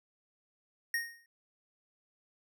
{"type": "tone with exponential decay", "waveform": "square", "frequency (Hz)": 1859, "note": "A#6", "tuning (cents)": -5, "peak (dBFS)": -28, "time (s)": [0.94, 1.26], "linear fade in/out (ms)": 2, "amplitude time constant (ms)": 69, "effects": []}